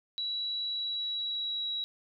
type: tone with pitch glide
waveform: sine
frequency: 3915 to 3879 Hz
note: B7 to B7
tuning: -16 to -32 cents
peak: -31 dBFS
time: 0.18-1.84 s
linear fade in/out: 0 ms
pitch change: -16 cents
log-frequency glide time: 0.63-1.69 s
effects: none